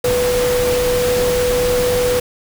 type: tone in noise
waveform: sine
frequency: 493.8 Hz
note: B4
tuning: in tune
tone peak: -14 dBFS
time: 0.04-2.2 s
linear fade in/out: 5 ms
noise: pink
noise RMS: -22 dBFS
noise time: 0.04-2.2 s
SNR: +5 dB
effects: none